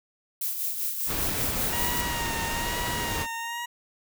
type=noise with tremolo; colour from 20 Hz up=violet; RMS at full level=-28 dBFS; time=0.41-2.01 s; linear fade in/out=5 ms; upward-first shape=sine; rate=5.1 Hz; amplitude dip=45%
type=noise; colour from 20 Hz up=pink; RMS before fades=-31 dBFS; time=1.06-3.27 s; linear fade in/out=50 ms
type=tone with vibrato; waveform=20% pulse; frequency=941 Hz; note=A#5; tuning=16 cents sharp; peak=-26 dBFS; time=1.72-3.66 s; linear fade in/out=10 ms; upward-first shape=sine; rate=1.1 Hz; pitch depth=43 cents each way
effects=none